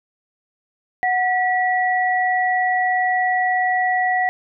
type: tone pair together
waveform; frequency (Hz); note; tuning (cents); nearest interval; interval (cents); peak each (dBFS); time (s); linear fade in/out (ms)
sine; 737 / 1941.6; F#5 / B6; -7 / -30; octave + perfect fourth; 1677; -18 / -20; 1.03-4.29; 0
effects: none